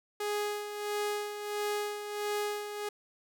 sawtooth tone with tremolo, 415.3 Hz, G#4, in tune, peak -26 dBFS, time 0.2-2.89 s, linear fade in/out 5 ms, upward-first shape sine, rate 1.5 Hz, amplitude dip 60%, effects none

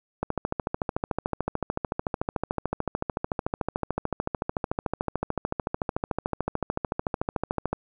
click train, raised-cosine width 1 ms, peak -12 dBFS, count 103, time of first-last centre 0.23-7.73 s, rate 13.6 Hz, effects none

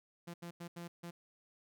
sawtooth tone bursts at uneven times, 171.8 Hz, F3, 28 cents flat, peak -40 dBFS, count 5, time 0.27-0.34 / 0.42-0.51 / 0.6-0.68 / 0.76-0.88 / 1.03-1.11 s, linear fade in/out 10 ms, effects none

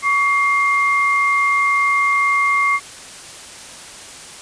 sine tone pair together, 1130 / 2117 Hz, C#6 / C7, +33 / +20 cents, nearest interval major seventh, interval 1087 cents, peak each -16 dBFS, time 0.02-2.8 s, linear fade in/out 50 ms, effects white hiss -36 dBFS RMS until 4.41 s + resampled to 22050 Hz

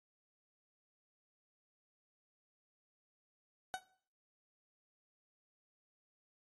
30% pulse tone with exponential decay, 750 Hz, F#5, 23 cents sharp, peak -31 dBFS, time 3.74-3.83 s, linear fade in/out 0 ms, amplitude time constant 19 ms, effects noise-tail reverb RT60 0.5 s tail -17 dB re dry + AAC 32 kbps

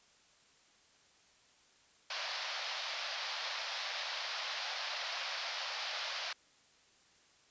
white band-pass noise, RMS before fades -40 dBFS, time 2.1-6.33 s, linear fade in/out 5 ms, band 570 to 5200 Hz, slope 48 dB/octave, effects white hiss -66 dBFS RMS until 7.5 s + resampled to 16000 Hz

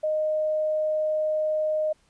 sine tone, 618 Hz, D#5, 12 cents flat, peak -22 dBFS, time 0.03-1.93 s, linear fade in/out 10 ms, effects pink hiss -64 dBFS RMS until 2.09 s + resampled to 22050 Hz

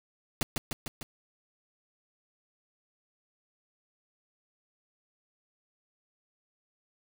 pink noise with echo, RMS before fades -28 dBFS, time 0.41-0.43 s, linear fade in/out 0 ms, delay 150 ms, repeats 4, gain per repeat -3 dB, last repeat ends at 1.03 s, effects none

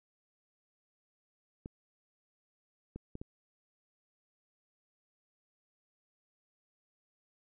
clicks, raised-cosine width 3 ms, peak -29 dBFS, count 4, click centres 1.659 / 2.96 / 3.154 / 3.215 s, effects none

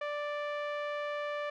sawtooth tone with low-pass filter, 587.3 Hz, D5, in tune, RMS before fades -36 dBFS, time 0.01-1.5 s, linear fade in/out 5 ms, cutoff 2200 Hz, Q 1.2, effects none

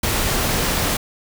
pink noise, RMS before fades -20 dBFS, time 0.03-0.97 s, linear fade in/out 5 ms, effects none

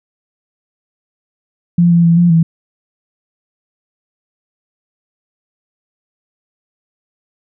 sine tone with pitch steps, 172.8 / 170.4 / 168 / 173.7 / 164.5 Hz, F3 / F3 / E3 / F3 / E3, -18 / -42 / +33 / -9 / -3 cents, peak -6 dBFS, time 1.78-2.43 s, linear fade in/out 5 ms, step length 130 ms, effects none

